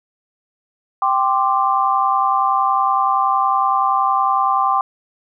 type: chord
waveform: sine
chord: G suspended fourth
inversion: none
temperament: just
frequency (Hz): 784 / 1045.3 / 1176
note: G5 / C6 / D6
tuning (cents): 0 / -2 / +2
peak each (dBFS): -18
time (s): 1.02-4.81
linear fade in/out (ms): 2
effects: none